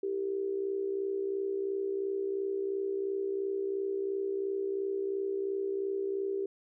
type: tone with amplitude modulation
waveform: sine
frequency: 392 Hz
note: G4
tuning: in tune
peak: -27 dBFS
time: 0.03-6.46 s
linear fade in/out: 5 ms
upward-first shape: sine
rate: 62.9 Hz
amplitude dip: 65%
effects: none